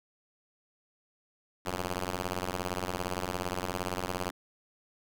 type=ring-modulated tone; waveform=5% pulse; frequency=90.9 Hz; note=F#2; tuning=30 cents flat; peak=-18 dBFS; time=1.65-4.31 s; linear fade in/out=5 ms; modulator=264 Hz; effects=none